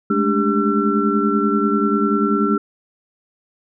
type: tone cluster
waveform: sine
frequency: 205.9 / 216.2 / 292.1 / 399.1 / 1350 Hz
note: G#3 / A3 / D4 / G4 / E6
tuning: -15 / -30 / -9 / +31 / +41 cents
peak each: -21 dBFS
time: 0.1-2.58 s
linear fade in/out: 5 ms
effects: none